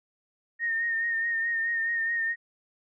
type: tone with vibrato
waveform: sine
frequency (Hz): 1840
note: A#6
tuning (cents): -23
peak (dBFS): -25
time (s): 0.59-2.36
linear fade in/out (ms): 50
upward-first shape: sine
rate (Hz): 4.7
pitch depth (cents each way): 32
effects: none